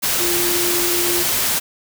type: tone in noise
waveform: sine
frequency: 349.2 Hz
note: F4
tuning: in tune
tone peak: -22 dBFS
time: 0.19-1.24 s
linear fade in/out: 20 ms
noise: white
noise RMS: -19 dBFS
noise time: 0.02-1.6 s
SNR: -6 dB
effects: none